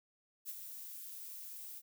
violet noise with ADSR envelope, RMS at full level -41 dBFS, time 0.45-1.82 s, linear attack 41 ms, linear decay 29 ms, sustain -7 dB, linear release 42 ms, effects none

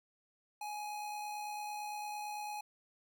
square tone with amplitude modulation, 837 Hz, G#5, 13 cents sharp, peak -39 dBFS, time 0.61-2.61 s, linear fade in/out 5 ms, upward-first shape sine, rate 68.9 Hz, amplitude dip 30%, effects none

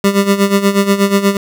25% pulse tone with tremolo, 198.9 Hz, G3, 25 cents sharp, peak -3 dBFS, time 0.04-1.37 s, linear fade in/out 2 ms, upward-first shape sine, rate 8.3 Hz, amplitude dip 75%, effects none

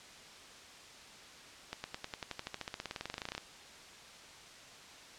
accelerating click train, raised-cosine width 0.2 ms, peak -21 dBFS, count 28, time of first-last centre 1.73-3.379 s, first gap 110 ms, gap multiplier 0.95, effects white hiss -53 dBFS RMS until 5.18 s + low-pass 6000 Hz 12 dB/octave

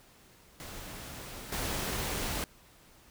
pink noise with level steps, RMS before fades -44 / -34 dBFS, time 0.6-2.44 s, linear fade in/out 0 ms, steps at 1.52 s, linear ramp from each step 5 ms, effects pink hiss -59 dBFS RMS until 3.1 s

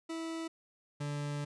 40% pulse tone pair in turn, 326.9 / 145.62 Hz, E4 / D3, -14 / -14 cents, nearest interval octave + major second, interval 1400 cents, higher first, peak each -36 / -34 dBFS, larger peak second, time 0.09-0.48 / 1-1.45 s, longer second, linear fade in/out 10 ms, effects resampled to 22050 Hz

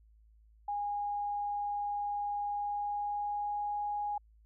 sine tone with pitch glide, 820 to 826.2 Hz, G#5 to G#5, -22 to -9 cents, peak -32 dBFS, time 0.68-4.18 s, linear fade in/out 5 ms, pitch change +13 cents, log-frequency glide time 2.49-3.8 s, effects added 54 Hz sine -59 dBFS peak until 4.45 s

